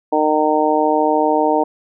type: harmonic tone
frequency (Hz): 153.3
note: D#3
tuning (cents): -25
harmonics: 2 / 3 / 4 / 5 / 6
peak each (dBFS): -19 / -19 / -19 / -19 / -19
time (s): 0.12-1.64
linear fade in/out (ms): 10
effects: none